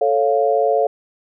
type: chord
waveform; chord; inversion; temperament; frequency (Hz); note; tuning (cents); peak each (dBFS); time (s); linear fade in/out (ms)
sine; A augmented; none; equal; 440 / 554.4 / 698.5; A4 / C#5 / E#5; 0 / 0 / 0; -18; 0.01-0.87; 5
effects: none